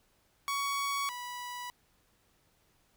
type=tone pair in turn; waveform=sawtooth; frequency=1121 / 981.1 Hz; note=C#6 / B5; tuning=+19 / -12 cents; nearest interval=major second; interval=231 cents; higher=first; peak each=-27 / -35 dBFS; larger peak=first; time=0.48-1.09 / 1.09-1.7 s; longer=neither; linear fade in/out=0 ms; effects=pink hiss -70 dBFS RMS until 2.96 s